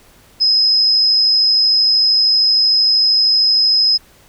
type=tone with amplitude modulation; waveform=sine; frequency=5090 Hz; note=D#8; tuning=39 cents sharp; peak=-8 dBFS; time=0.4-3.98 s; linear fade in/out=20 ms; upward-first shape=sine; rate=113 Hz; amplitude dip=35%; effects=pink hiss -48 dBFS RMS until 4.28 s